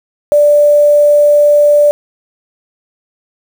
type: tone with quantisation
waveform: sine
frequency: 587.3 Hz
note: D5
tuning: in tune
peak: -4 dBFS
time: 0.32-1.91 s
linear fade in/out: 0 ms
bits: 5
effects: none